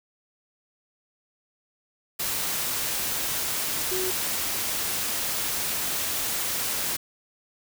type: tone in noise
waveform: sine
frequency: 371.7 Hz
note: F#4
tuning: 8 cents sharp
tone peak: -28 dBFS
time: 3.91-4.11 s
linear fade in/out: 10 ms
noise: white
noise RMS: -28 dBFS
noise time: 2.19-6.97 s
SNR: -3 dB
effects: none